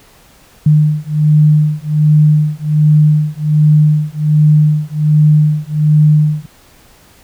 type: beating tone pair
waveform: sine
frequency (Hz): 151.1 / 152.4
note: D3 / D#3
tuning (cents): +50 / -36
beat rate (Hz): 1.3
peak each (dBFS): -10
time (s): 0.66-6.46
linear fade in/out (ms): 5
effects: pink hiss -45 dBFS RMS until 7.23 s